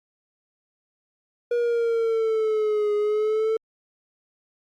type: exponential two-way sweep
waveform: triangle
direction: down then up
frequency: 480.5 to 415.2 to 445.2 Hz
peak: -18 dBFS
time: 1.51-3.57 s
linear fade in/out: 5 ms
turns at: 2.94 s
effects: Opus 48 kbps